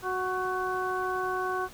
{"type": "harmonic tone with a mistuned harmonic", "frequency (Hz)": 370, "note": "F#4", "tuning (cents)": 0, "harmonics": [1, 2, 3, 4], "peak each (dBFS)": [-32, -34, -32, -35], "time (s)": [0.02, 1.69], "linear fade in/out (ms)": 50, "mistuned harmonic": 4, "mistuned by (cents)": 26, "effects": ["pink hiss -50 dBFS RMS until 1.73 s"]}